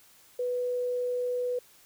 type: tone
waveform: sine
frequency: 493.9 Hz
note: B4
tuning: in tune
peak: -27 dBFS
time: 0.39-1.59 s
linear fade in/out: 5 ms
effects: white hiss -58 dBFS RMS until 1.85 s